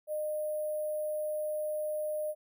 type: tone with sample-and-hold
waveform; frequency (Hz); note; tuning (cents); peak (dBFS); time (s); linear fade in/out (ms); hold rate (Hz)
sine; 610; D#5; -34; -31; 0.07-2.35; 50; 11025
effects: none